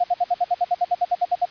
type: tone bursts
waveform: sine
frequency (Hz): 710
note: F5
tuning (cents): +28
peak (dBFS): -15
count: 15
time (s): 0-1.455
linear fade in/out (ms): 10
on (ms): 41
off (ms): 60
effects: white hiss -44 dBFS RMS until 1.5 s + resampled to 11025 Hz